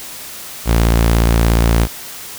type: tone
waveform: sawtooth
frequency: 57 Hz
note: A#1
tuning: 38 cents flat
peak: -6 dBFS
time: 0.65-1.88 s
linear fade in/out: 50 ms
effects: white hiss -31 dBFS RMS until 2.38 s